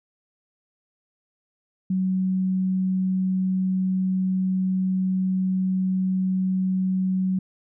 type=tone; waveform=sine; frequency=187.2 Hz; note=F#3; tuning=20 cents sharp; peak=-20 dBFS; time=1.9-7.39 s; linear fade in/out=5 ms; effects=none